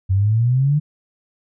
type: exponential sweep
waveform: sine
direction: up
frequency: 92.5 to 152.8 Hz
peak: -13 dBFS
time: 0.09-0.8 s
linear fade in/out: 20 ms
effects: none